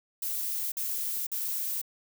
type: noise bursts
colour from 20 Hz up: violet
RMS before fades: -32 dBFS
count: 3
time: 0.22-1.816 s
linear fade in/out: 5 ms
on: 500 ms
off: 48 ms
effects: none